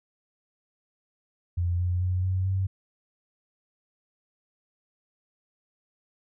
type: tone with pitch steps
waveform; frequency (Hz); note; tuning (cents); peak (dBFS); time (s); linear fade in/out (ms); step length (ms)
sine; 87.31 / 89.25 / 91.23 / 93.25 / 95.32; F2 / F2 / F#2 / F#2 / G2; 0 / +38 / -24 / +14 / -48; -23; 1.57-2.67; 10; 220
effects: none